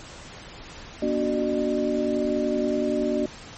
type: tone cluster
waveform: sine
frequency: 238.9 / 289.4 / 371.3 / 603 Hz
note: A#3 / D4 / F#4 / D5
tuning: +43 / -25 / +6 / +46 cents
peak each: -27 dBFS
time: 1.02-3.26 s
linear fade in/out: 5 ms
effects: pink hiss -42 dBFS RMS until 3.57 s + MP3 32 kbps